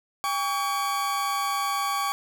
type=tone pair together; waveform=40% pulse; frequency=801.2 / 1133 Hz; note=G5 / C#6; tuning=+38 / +37 cents; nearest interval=tritone; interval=599 cents; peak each=-29 / -25 dBFS; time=0.24-2.12 s; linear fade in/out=0 ms; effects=none